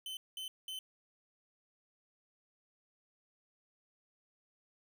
45% pulse tone bursts, 3057 Hz, G7, 44 cents flat, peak -40 dBFS, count 3, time 0.06-0.79 s, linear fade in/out 2 ms, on 110 ms, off 200 ms, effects none

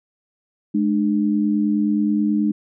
sine tone pair together, 210.7 / 300.1 Hz, G#3 / D4, +25 / +38 cents, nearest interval tritone, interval 613 cents, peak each -18 / -20 dBFS, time 0.74-2.52 s, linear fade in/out 10 ms, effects none

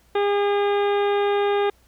harmonic tone, 406 Hz, G#4, 39 cents flat, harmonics 1 / 2 / 3 / 4 / 5 / 6 / 7 / 8 / 9, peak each -19 / -25 / -31 / -34 / -37 / -38 / -42 / -43 / -39 dBFS, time 0.15-1.7 s, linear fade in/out 5 ms, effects added 60 Hz sine -58 dBFS peak until 1.87 s + pink hiss -60 dBFS RMS until 1.87 s

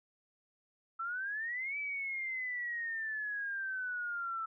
sine exponential two-way sweep, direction up then down, 1318.5 to 2317 to 1318.5 Hz, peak -35 dBFS, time 0.99-4.46 s, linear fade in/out 10 ms, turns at 1.78 s, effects none

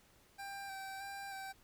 25% pulse tone with vibrato, 784 Hz, G5, in tune, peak -40 dBFS, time 0.38-1.53 s, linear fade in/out 20 ms, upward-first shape square, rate 1.6 Hz, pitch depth 19 cents each way, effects pink hiss -67 dBFS RMS until 1.63 s

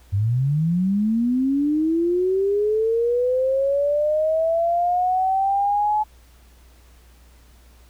sine linear sweep, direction up, 93.9 to 857 Hz, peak -17 dBFS, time 0.12-6.04 s, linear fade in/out 20 ms, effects added 60 Hz sine -48 dBFS peak until 7.89 s + pink hiss -56 dBFS RMS until 7.89 s

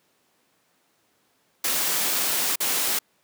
white noise with dropouts, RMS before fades -24 dBFS, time 1.64-2.99 s, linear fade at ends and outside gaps 5 ms, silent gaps 2.558-2.603 s, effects pink hiss -66 dBFS RMS until 3.23 s + high-pass 200 Hz 12 dB/octave

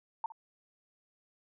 sine tone with echo, 901 Hz, A5, 41 cents sharp, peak -30 dBFS, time 0.24-0.26 s, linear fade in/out 2 ms, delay 61 ms, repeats 1, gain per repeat -15 dB, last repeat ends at 0.321 s, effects none

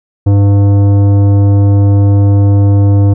triangle tone with tanh clipping, 100.3 Hz, G2, 40 cents sharp, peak -6 dBFS, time 0.26-3.14 s, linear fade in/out 10 ms, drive 17 dB, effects none

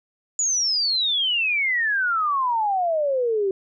sine exponential sweep, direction down, 6980 to 377.2 Hz, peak -19 dBFS, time 0.39-3.51 s, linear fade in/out 2 ms, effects none

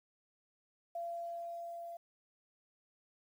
sine tone with level ramp, 683 Hz, F5, 39 cents flat, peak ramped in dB -37 to -43 dBFS, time 0.95-1.97 s, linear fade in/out 5 ms, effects 11-bit

